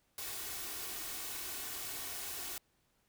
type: noise with comb filter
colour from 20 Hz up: white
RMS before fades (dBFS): -42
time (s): 0.18-2.58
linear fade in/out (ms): 2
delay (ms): 2.7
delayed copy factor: +0.55
effects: pink hiss -75 dBFS RMS until 3.08 s